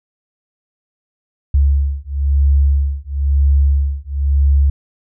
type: beating tone pair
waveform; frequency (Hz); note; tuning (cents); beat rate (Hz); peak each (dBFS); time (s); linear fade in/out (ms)
sine; 69.5 / 70.5; C#2 / C#2; +5 / +30; 1; -14; 1.54-4.7; 5
effects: none